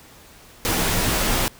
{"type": "noise with comb filter", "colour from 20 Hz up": "pink", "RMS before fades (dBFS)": -21, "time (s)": [0.65, 1.48], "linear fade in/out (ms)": 0, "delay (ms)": 14, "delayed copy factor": -0.65, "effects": ["pink hiss -47 dBFS RMS until 1.59 s"]}